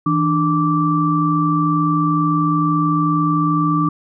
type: tone cluster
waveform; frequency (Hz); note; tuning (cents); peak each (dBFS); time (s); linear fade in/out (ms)
sine; 162.7 / 296.3 / 1167; E3 / D4 / D6; -22 / +15 / -11; -18; 0.06-3.89; 5
effects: none